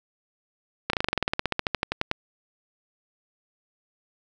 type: slowing click train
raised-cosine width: 0.3 ms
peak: -7 dBFS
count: 21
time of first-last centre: 0.9-2.114 s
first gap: 33 ms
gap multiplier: 1.06
effects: none